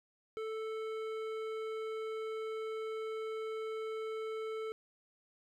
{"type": "tone with hard clipping", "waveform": "sine", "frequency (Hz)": 440, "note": "A4", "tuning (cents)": 0, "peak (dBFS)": -39, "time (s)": [0.37, 4.72], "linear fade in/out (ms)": 0, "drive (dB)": 12, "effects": []}